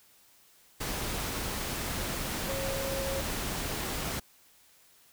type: tone in noise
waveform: sine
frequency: 542 Hz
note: C#5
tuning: 39 cents flat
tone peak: -34 dBFS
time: 2.48-3.21 s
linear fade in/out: 10 ms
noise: pink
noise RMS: -34 dBFS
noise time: 0.8-4.2 s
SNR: -3 dB
effects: white hiss -61 dBFS RMS until 5.12 s